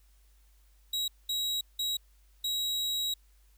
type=tone bursts at uneven times; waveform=40% pulse; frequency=3847 Hz; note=B7; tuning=46 cents flat; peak=-28 dBFS; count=4; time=0.93-1.08 / 1.29-1.61 / 1.79-1.97 / 2.44-3.14 s; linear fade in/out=5 ms; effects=added 50 Hz sine -59 dBFS peak until 3.57 s + white hiss -70 dBFS RMS until 3.57 s